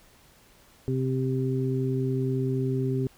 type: harmonic tone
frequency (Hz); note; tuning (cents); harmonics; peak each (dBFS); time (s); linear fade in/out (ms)
130.81; C3; 0; 1 / 2 / 3; -26 / -30 / -30; 0.88-3.07; 0
effects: pink hiss -57 dBFS RMS until 3.17 s